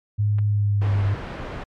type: tone with pitch glide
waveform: sine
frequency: 104.1 to 99.92 Hz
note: G#2 to G2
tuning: +5 to +34 cents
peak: -17 dBFS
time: 0.18-1.15 s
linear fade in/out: 20 ms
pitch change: -71 cents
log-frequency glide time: 0.44-1.03 s
type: clicks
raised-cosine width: 0.3 ms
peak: -24 dBFS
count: 2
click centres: 0.385 / 0.39 s
type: noise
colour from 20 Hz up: pink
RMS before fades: -31 dBFS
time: 0.81-1.64 s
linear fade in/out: 10 ms
effects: low-pass 2000 Hz 12 dB/octave + MP3 96 kbps